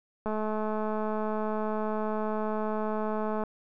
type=click train; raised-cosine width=1 ms; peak=-19 dBFS; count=684; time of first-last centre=0.26-3.437 s; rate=215 Hz; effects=none